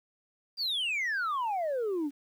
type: exponential sweep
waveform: sine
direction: down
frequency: 4839 to 271.2 Hz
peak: -26 dBFS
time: 0.57-2.11 s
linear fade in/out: 50 ms
effects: tanh soft clip ceiling -27 dBFS + 10-bit